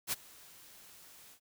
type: noise with ADSR envelope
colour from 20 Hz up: white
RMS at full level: -32 dBFS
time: 0.07-1.4 s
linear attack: 54 ms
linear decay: 23 ms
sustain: -24 dB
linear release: 85 ms
effects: none